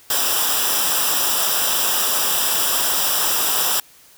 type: noise with comb filter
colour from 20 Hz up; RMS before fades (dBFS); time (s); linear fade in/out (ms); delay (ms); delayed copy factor
white; -19; 0.1-3.8; 2; 0.46; -0.75
effects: white hiss -49 dBFS RMS until 4.17 s